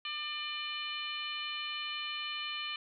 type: harmonic tone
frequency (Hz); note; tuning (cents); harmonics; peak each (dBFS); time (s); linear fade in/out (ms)
598; D5; +31; 2 / 3 / 4 / 5 / 6 / 7; -44 / -47 / -41 / -39 / -49 / -46; 0.05-2.76; 2
effects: none